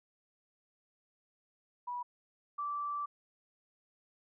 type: tone pair in turn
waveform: sine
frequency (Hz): 976 / 1165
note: B5 / D6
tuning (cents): -21 / -14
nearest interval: minor third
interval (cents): 307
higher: second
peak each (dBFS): -36 / -34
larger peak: second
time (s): 1.87-2.03 / 2.58-3.06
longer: second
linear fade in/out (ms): 10
effects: none